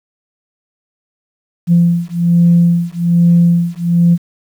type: beating tone pair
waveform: sine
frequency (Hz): 171 / 172.2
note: F3 / F3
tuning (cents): -36 / -24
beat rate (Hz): 1.2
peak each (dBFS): -10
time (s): 1.67-4.18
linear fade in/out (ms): 50
effects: tanh soft clip ceiling -1 dBFS + 7-bit